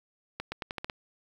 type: accelerating click train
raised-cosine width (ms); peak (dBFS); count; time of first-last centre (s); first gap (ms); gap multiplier
0.3; -18; 7; 0.4-0.898; 120; 0.85
effects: 8-bit